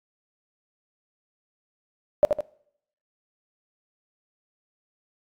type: tone with echo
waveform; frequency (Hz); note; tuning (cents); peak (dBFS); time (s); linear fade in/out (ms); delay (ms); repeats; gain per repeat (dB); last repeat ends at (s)
sine; 595; D5; +22; -11; 2.23-2.25; 0; 78; 2; -6; 2.406
effects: noise-tail reverb RT60 0.7 s tail -23 dB re dry + AAC 64 kbps